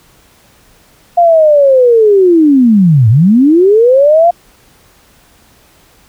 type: linear two-way sweep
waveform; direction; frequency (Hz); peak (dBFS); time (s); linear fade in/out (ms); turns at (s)
sine; down then up; 705 to 103.4 to 705; -3; 1.17-4.31; 10; 3.09
effects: pink hiss -46 dBFS RMS until 6.08 s